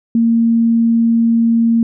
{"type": "tone", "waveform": "sine", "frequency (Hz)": 230.2, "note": "A#3", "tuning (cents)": -22, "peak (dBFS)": -9, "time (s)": [0.15, 1.83], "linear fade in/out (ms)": 2, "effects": []}